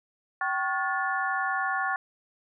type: tone cluster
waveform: sine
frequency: 771 / 1101 / 1433 / 1745 Hz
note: G5 / C#6 / F6 / A6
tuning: -29 / -12 / +44 / -15 cents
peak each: -31 dBFS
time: 0.41-1.96 s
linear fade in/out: 2 ms
effects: none